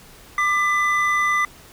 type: tone pair together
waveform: triangle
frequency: 1190.3 / 2000 Hz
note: D6 / B6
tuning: +23 / +21 cents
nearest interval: major sixth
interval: 898 cents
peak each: -18 dBFS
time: 0.38-1.45 s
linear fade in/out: 2 ms
effects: pink hiss -46 dBFS RMS until 1.72 s